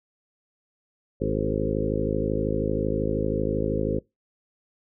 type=harmonic tone with a mistuned harmonic; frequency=52.8 Hz; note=G#1; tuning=29 cents sharp; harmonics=1 / 2 / 3 / 4 / 5 / 6 / 7 / 8 / 9 / 10; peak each=-32 / -32 / -32 / -32 / -32 / -32 / -32 / -32 / -32 / -32 dBFS; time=1.2-4 s; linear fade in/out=20 ms; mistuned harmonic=8; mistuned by=-22 cents; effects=noise-tail reverb RT60 0.2 s tail -24 dB re dry